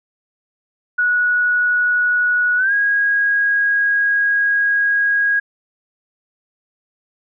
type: tone with pitch glide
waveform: sine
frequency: 1464 to 1643.3 Hz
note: F#6 to G#6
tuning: -19 to -19 cents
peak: -13 dBFS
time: 0.98-5.4 s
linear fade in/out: 10 ms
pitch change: +200 cents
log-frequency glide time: 2.57-2.73 s
effects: none